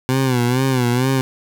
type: tone with vibrato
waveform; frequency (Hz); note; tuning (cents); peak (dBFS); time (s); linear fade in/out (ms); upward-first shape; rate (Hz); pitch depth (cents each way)
20% pulse; 127; B2; +49; -10; 0.09-1.21; 0; sine; 2.2; 97
effects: none